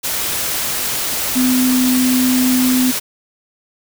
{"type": "tone in noise", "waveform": "sine", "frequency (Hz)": 254.1, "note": "B3", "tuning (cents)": 49, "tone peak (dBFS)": -12, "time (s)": [1.35, 2.92], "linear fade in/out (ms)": 20, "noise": "white", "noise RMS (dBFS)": -20, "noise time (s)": [0.03, 3], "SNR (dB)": 5, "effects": []}